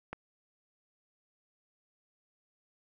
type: click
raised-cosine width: 0.5 ms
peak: -23 dBFS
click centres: 0.13 s
effects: none